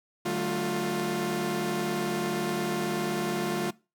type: tone cluster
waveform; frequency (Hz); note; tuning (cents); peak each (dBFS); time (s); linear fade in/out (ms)
sawtooth; 150.5 / 191.3 / 221.4 / 352.5; D3 / G3 / A3 / F4; +43 / -42 / +11 / +16; -33 / -31 / -30 / -26; 0.25-3.71; 10
effects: noise-tail reverb RT60 0.3 s tail -22 dB re dry